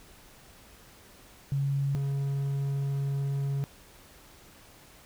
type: tone pair in turn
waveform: sine / triangle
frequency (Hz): 138.9 / 138.9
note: C#3 / C#3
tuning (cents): +4 / +4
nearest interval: unison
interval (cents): 0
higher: neither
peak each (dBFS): -25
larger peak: neither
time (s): 1.52-1.95 / 1.95-3.64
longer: second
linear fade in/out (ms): 0
effects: pink hiss -54 dBFS RMS until 5.05 s

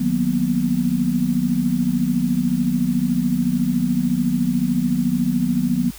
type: chord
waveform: sine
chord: B major seventh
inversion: first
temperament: equal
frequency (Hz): 155.56 / 185 / 233.1 / 246.9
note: D#3 / F#3 / A#3 / B3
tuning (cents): 0 / 0 / 0 / 0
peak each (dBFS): -26 / -22 / -23 / -20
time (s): 0-5.91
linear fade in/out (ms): 10
effects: added 50 Hz sine -41 dBFS peak until 5.98 s + white hiss -41 dBFS RMS until 5.98 s

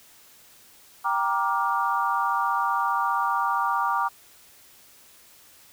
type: chord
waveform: sine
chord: G minor seventh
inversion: none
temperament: just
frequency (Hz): 784 / 940.8 / 1176 / 1411.2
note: G5 / Bb5 / D6 / F6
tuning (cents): 0 / +16 / +2 / +18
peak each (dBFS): -29 / -26 / -25 / -31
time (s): 1.04-4.09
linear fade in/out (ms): 20
effects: white hiss -53 dBFS RMS until 5.72 s

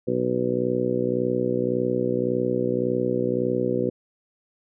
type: harmonic tone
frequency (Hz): 61.8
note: B1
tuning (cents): +2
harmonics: 2 / 3 / 4 / 5 / 6 / 7 / 8 / 9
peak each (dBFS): -32 / -31 / -28 / -32 / -26 / -35 / -26 / -39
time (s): 0.07-3.9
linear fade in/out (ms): 10
effects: none

